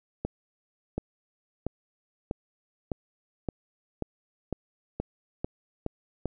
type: accelerating click train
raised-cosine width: 2 ms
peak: -16 dBFS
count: 12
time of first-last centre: 0.25-6.257 s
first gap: 730 ms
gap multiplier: 0.94
effects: none